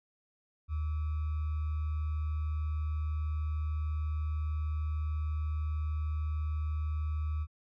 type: tone with sample-and-hold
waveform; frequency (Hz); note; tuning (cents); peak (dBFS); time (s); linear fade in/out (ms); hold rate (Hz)
sine; 76.8; D#2; -22; -30; 0.68-7.47; 50; 1225
effects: low-pass 2000 Hz 12 dB/octave